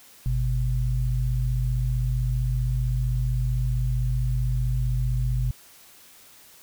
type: tone pair together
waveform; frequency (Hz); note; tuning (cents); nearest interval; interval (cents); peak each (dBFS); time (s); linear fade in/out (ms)
sine; 49.88 / 125.4; G1 / B2; +31 / +27; octave + major third; 1596; -24; 0.26-5.51; 0
effects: white hiss -51 dBFS RMS until 6.62 s